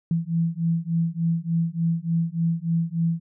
sine beating tone pair, 164.81 / 168.21 Hz, E3 / E3, 0 / +35 cents, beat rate 3.4 Hz, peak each -24 dBFS, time 0.11-3.2 s, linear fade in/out 2 ms, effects none

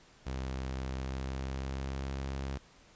sawtooth tone with pitch glide, 65.5 to 67.46 Hz, C2 to C#2, +2 to -46 cents, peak -31 dBFS, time 0.26-2.58 s, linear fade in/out 10 ms, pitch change +52 cents, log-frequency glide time 0.89-2.09 s, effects pink hiss -60 dBFS RMS until 2.95 s + resampled to 16000 Hz

